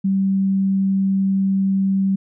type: tone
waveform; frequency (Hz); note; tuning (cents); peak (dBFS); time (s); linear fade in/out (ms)
sine; 193.6; G3; -21; -15; 0.04-2.16; 10
effects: none